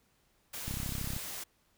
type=noise; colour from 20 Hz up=white; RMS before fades=-41 dBFS; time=0.53-1.44 s; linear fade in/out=10 ms
type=click train; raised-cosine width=5 ms; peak=-26 dBFS; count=17; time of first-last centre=0.68-1.165 s; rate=33 Hz
effects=pink hiss -71 dBFS RMS until 1.77 s